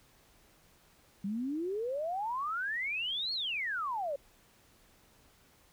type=exponential two-way sweep; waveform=sine; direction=up then down; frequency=190.5 to 4406 to 538 Hz; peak=-32 dBFS; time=1.24-4.16 s; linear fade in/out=5 ms; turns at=3.33 s; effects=pink hiss -64 dBFS RMS until 5.72 s